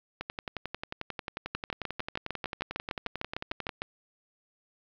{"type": "two click trains", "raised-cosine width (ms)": 0.3, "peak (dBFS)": [-18, -16], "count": [40, 16], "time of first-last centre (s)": [[0.21, 3.692], [1.55, 3.819]], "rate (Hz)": [11.2, 6.61], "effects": ["low-pass 5000 Hz 12 dB/octave", "9-bit"]}